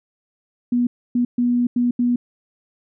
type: tone bursts at uneven times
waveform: sine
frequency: 243 Hz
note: B3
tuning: 28 cents flat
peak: -15 dBFS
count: 5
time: 0.72-0.87 / 1.15-1.25 / 1.38-1.67 / 1.76-1.91 / 1.99-2.16 s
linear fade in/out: 5 ms
effects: none